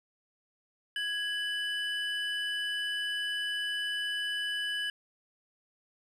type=tone pair together; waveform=triangle; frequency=1661.2 / 2987 Hz; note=G#6 / F#7; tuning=0 / +16 cents; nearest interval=minor seventh; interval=1016 cents; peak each=-32 / -32 dBFS; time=0.96-4.9 s; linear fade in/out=2 ms; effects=none